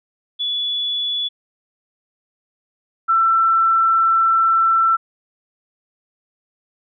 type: tone pair in turn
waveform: sine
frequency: 3425 / 1339 Hz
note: A7 / E6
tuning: -47 / +27 cents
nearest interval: octave + major third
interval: 1626 cents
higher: first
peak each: -19 / -12 dBFS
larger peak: second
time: 0.39-1.29 / 3.08-4.97 s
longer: second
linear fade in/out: 20 ms
effects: none